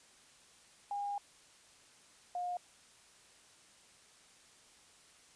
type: tone pair in turn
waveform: sine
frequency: 811 / 713.1 Hz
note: G#5 / F5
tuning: -41 / +36 cents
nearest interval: major second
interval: 223 cents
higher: first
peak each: -35 / -35 dBFS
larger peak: neither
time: 0.91-1.18 / 2.35-2.57 s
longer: first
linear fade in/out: 2 ms
effects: white hiss -62 dBFS RMS until 5.35 s + resampled to 22050 Hz